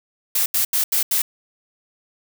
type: noise bursts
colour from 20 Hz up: blue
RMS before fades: -19 dBFS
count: 5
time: 0.35-1.22 s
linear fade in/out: 5 ms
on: 110 ms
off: 80 ms
effects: none